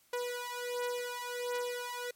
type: beating tone pair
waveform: sawtooth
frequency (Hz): 488.3 / 489.7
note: B4 / B4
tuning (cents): -20 / -15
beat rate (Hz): 1.4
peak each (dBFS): -34 / -34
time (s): 0.13-2.11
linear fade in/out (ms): 5
effects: white hiss -67 dBFS RMS until 2.15 s + MP3 64 kbps